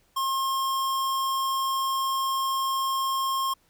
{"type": "tone", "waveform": "square", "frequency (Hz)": 1071, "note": "C6", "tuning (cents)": 40, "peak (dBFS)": -25, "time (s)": [0.16, 3.54], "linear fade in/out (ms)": 10, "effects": ["pink hiss -65 dBFS RMS until 3.69 s"]}